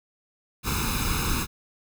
pink noise with comb filter, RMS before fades -26 dBFS, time 0.63-1.47 s, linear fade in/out 50 ms, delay 0.78 ms, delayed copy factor +0.9, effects none

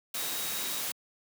sine tone in noise, 3800 Hz, A#7, 33 cents sharp, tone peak -41 dBFS, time 0.16-0.81 s, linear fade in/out 5 ms, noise white, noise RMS -34 dBFS, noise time 0.14-0.92 s, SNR -10 dB, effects high-pass 150 Hz 12 dB/octave

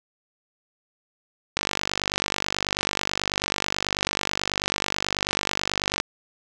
click train, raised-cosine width 0.2 ms, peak -5 dBFS, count 219, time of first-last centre 1.57-6.001 s, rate 49.2 Hz, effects none

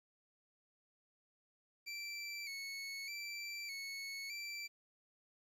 25% pulse tone with vibrato, 2271 Hz, C#7, 41 cents sharp, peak -39 dBFS, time 1.86-4.68 s, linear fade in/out 20 ms, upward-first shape square, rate 0.82 Hz, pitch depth 52 cents each way, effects low-pass 12000 Hz 12 dB/octave + 12-bit

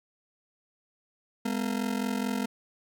40% pulse ring-modulated tone, 229.3 Hz, A#3, 28 cents flat, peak -24 dBFS, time 1.45-2.46 s, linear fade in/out 5 ms, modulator 22.3 Hz, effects none

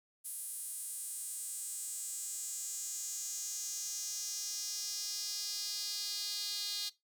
sawtooth tone with high-pass filter sweep, 409.8 Hz, G#4, 23 cents flat, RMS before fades -40 dBFS, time 0.24-6.9 s, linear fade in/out 20 ms, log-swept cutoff 10000 to 4200 Hz, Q 3.8, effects noise-tail reverb RT60 0.2 s tail -20 dB re dry

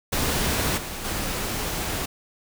pink noise with level steps, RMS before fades -24 / -33 / -28 dBFS, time 0.12-2.06 s, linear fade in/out 10 ms, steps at 0.77 / 1.04 s, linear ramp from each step 10 ms, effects none

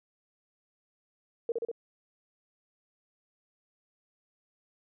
sine tone with echo, 464.5 Hz, A#4, 6 cents flat, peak -26 dBFS, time 1.49-1.52 s, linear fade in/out 2 ms, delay 65 ms, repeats 3, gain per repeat -2 dB, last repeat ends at 1.715 s, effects none

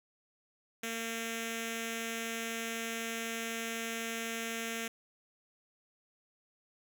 5% pulse tone with notch filter, 228 Hz, A#3, 38 cents flat, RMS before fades -38 dBFS, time 0.83-4.88 s, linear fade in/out 5 ms, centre 980 Hz, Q 0.94, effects none

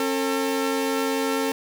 sawtooth tone pair together, 270 / 449 Hz, C#4 / A4, -45 / +35 cents, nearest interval major sixth, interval 880 cents, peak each -21 dBFS, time 0-1.52 s, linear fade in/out 2 ms, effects 8-bit

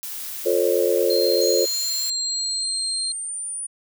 blue noise, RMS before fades -32 dBFS, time 0.03-2.1 s, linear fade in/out 0 ms
sine chord, D minor seventh, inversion first, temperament just, 352.4 / 440.5 / 528.6 / 587.3 Hz, F4 / A4 / C5 / D5, +16 / +2 / +18 / 0 cents, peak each -23 / -21 / -21 / -27 dBFS, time 0.45-1.66 s, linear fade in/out 20 ms
sine tone, 4186 Hz, C8, in tune, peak -24 dBFS, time 1.1-3.12 s, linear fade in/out 2 ms
sine exponential sweep, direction up, 6645 to 9530 Hz, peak -27 dBFS, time 1.41-3.67 s, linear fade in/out 10 ms
effects none

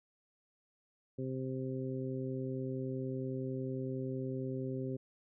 harmonic tone, 130.81 Hz, C3, in tune, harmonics 1 / 2 / 3 / 4, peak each -39 / -40 / -41 / -46 dBFS, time 1.18-4.97 s, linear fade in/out 10 ms, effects none

